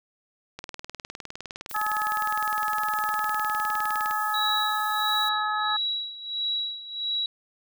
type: click train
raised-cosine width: 0.2 ms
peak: -19 dBFS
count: 70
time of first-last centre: 0.59-4.11 s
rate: 19.6 Hz
type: noise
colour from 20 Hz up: violet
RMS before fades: -39 dBFS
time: 1.69-5.29 s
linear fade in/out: 5 ms
type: harmonic tone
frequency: 425 Hz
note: G#4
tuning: 40 cents sharp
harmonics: 2 / 3 / 4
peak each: -29 / -27 / -31 dBFS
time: 1.74-5.77 s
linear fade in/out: 10 ms
type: tone with tremolo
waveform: sine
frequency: 3891 Hz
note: B7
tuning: 27 cents flat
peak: -24 dBFS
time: 4.34-7.26 s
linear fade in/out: 2 ms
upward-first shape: sine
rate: 1.5 Hz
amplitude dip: 80%
effects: none